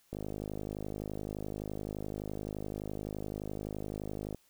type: click train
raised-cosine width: 2 ms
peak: -25 dBFS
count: 219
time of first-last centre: 0.13-4.347 s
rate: 51.7 Hz
effects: white hiss -68 dBFS RMS until 4.49 s